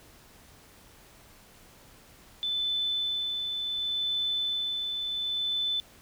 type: tone with tremolo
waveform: sine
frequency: 3513 Hz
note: A7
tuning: 3 cents flat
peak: -26 dBFS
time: 2.43-5.8 s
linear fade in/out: 0 ms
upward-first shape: sine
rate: 0.69 Hz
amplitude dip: 35%
effects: pink hiss -55 dBFS RMS until 6.01 s